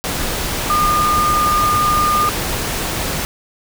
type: tone in noise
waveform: sine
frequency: 1212 Hz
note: D#6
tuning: 46 cents flat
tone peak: -13 dBFS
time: 0.7-2.29 s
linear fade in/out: 0 ms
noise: pink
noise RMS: -21 dBFS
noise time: 0.04-3.25 s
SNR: +5 dB
effects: none